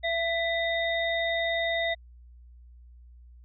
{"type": "tone cluster", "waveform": "sine", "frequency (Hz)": [671, 1987, 3688], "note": ["E5", "B6", "A#7"], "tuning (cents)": [31, 10, -19], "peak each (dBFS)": [-28, -29, -33], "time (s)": [0.03, 1.95], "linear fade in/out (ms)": 20, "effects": ["added 60 Hz sine -48 dBFS peak until 3.44 s"]}